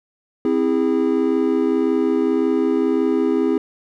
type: chord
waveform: triangle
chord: C augmented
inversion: none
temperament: just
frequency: 261.6 / 327 / 408.8 Hz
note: C4 / E4 / G#4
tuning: 0 / -14 / -27 cents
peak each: -18 dBFS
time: 0.45-3.58 s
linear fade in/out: 2 ms
effects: none